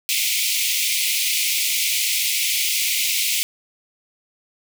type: high-pass noise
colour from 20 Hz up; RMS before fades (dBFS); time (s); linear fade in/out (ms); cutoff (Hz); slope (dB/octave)
pink; -21; 0.09-3.43; 0; 2100; 96
effects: none